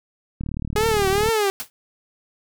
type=click train; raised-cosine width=5 ms; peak=-16 dBFS; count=34; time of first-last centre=0.41-1.288 s; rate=37.6 Hz
type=tone with vibrato; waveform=sawtooth; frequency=415.3 Hz; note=G#4; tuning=in tune; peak=-14 dBFS; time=0.76-1.5 s; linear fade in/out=0 ms; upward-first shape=triangle; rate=2.3 Hz; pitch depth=170 cents each way
type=noise with exponential decay; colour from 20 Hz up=white; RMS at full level=-25 dBFS; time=1.6-1.7 s; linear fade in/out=0 ms; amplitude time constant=21 ms
effects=none